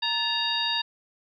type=harmonic tone with a mistuned harmonic; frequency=932.3 Hz; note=A#5; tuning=in tune; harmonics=1 / 2 / 3 / 4 / 5; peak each=-32 / -33 / -31 / -27 / -32 dBFS; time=0.02-0.82 s; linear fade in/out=10 ms; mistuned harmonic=2; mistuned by=-120 cents; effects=none